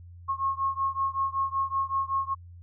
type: beating tone pair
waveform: sine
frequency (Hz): 1083 / 1088.3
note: C#6 / C#6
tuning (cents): -41 / -32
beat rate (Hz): 5.3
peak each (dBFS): -28 / -29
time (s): 0.28-2.35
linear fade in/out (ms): 20
effects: added 87 Hz sine -44 dBFS peak until 2.62 s